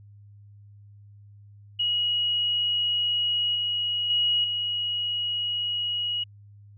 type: tone with level steps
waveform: sine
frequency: 2901 Hz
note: F#7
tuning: 35 cents flat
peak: -22 / -24 / -20 / -25 dBFS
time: 1.79-6.24 s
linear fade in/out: 10 ms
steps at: 3.55 / 4.1 / 4.44 s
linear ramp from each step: 2 ms
effects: added 102 Hz sine -47 dBFS peak until 6.77 s